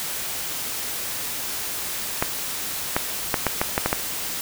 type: clicks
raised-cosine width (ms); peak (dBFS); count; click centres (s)
0.5; -4; 8; 2.225 / 2.965 / 3.342 / 3.467 / 3.615 / 3.779 / 3.86 / 3.929
effects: white hiss -29 dBFS RMS until 4.41 s